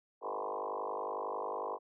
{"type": "tone with frequency modulation", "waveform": "sine", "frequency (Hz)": 733, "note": "F#5", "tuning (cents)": -16, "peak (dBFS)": -35, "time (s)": [0.21, 1.79], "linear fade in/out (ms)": 50, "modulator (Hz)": 51, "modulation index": 6.6, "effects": []}